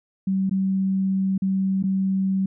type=tone with dropouts; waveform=sine; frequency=191.7 Hz; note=G3; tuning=38 cents flat; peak=-19 dBFS; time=0.27-2.46 s; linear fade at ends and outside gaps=5 ms; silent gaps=0.496-0.51 / 1.379-1.42 / 1.827-1.837 s; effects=none